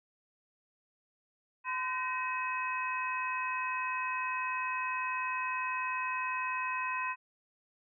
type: harmonic tone with a mistuned harmonic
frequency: 510 Hz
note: C5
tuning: 44 cents flat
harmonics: 2 / 3 / 4 / 5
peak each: -34 / -42 / -41 / -37 dBFS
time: 1.64-7.16 s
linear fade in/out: 50 ms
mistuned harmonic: 4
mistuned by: -140 cents
effects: none